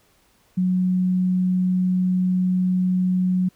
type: tone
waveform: sine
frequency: 183.4 Hz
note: F#3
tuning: 15 cents flat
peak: -17 dBFS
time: 0.57-3.49 s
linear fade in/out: 10 ms
effects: pink hiss -60 dBFS RMS until 3.55 s